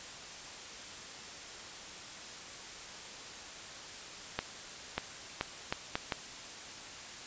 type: accelerating click train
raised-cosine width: 0.3 ms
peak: -15 dBFS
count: 6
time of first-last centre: 4.39-6.122 s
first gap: 590 ms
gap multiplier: 0.73
effects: white hiss -46 dBFS RMS until 7.26 s + resampled to 16000 Hz